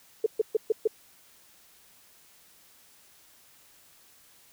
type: tone bursts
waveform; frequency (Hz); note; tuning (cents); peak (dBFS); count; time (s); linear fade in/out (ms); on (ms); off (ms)
sine; 438.1; A4; -7; -19; 5; 0.24-0.875; 5; 23; 130
effects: white hiss -58 dBFS RMS until 4.52 s